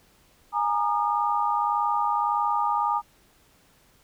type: chord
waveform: sine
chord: Ab suspended second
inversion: none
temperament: equal with one note detuned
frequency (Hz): 830.6 / 932.3 / 1217.5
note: Ab5 / Bb5 / Eb6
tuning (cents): 0 / 0 / -38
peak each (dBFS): -26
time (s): 0.52-3.02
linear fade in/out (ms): 50
effects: pink hiss -60 dBFS RMS until 4.03 s